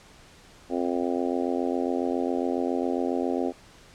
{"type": "harmonic tone", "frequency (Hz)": 87.31, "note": "F2", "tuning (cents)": 0, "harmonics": [3, 4, 5, 6, 7, 8, 9], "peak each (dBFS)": [-28, -30, -32, -34, -35, -36, -37], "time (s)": [0.69, 3.53], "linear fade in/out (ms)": 50, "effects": ["pink hiss -52 dBFS RMS until 3.94 s", "low-pass 8000 Hz 12 dB/octave"]}